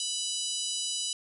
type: harmonic tone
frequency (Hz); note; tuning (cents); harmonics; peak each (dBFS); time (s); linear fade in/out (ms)
987.8; B5; 0; 3 / 4 / 5 / 6 / 7 / 8 / 9 / 10; -36 / -37 / -38 / -39 / -39 / -40 / -41 / -41; 0-1.13; 2
effects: none